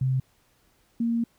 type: tone pair in turn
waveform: sine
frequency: 130.81 / 232.4 Hz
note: C3 / A#3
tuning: 0 / -5 cents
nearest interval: minor seventh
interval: 995 cents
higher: second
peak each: -21 / -22 dBFS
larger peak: first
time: 0.01-0.2 / 1-1.24 s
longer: second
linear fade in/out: 5 ms
effects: pink hiss -65 dBFS RMS until 1.38 s